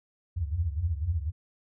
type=tone cluster; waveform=sine; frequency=73 / 85.2 / 89.2 Hz; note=D2 / F2 / F2; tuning=-10 / -42 / +37 cents; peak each=-31 dBFS; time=0.36-1.32 s; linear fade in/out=20 ms; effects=none